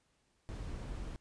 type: noise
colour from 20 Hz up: brown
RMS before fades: -42 dBFS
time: 0.49-1.16 s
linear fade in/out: 0 ms
effects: pink hiss -75 dBFS RMS until 1.2 s + resampled to 22050 Hz